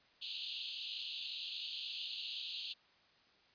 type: band-pass noise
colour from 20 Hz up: white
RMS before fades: -44 dBFS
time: 0.21-2.74 s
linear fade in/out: 20 ms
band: 2700 to 4500 Hz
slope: 96 dB/octave
effects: white hiss -68 dBFS RMS until 3.54 s + resampled to 11025 Hz